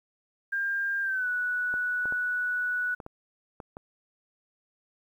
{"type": "tone with pitch glide", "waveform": "sine", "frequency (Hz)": [1600, 1475.7], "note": ["G6", "F#6"], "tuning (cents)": [35, -5], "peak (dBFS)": -26, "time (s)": [0.52, 2.95], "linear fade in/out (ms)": 10, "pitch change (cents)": -140, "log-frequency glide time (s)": [1.02, 1.28]}
{"type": "clicks", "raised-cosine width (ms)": 1, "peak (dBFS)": -26, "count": 7, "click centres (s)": [1.74, 2.056, 2.124, 3.002, 3.064, 3.602, 3.769]}
{"effects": ["10-bit"]}